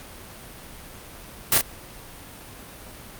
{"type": "noise with echo", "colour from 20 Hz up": "white", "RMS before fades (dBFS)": -18, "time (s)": [1.52, 1.58], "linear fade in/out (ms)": 2, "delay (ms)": 32, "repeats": 1, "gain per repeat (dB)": -4, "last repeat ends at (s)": 1.612, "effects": ["pink hiss -42 dBFS RMS until 3.19 s", "Opus 48 kbps"]}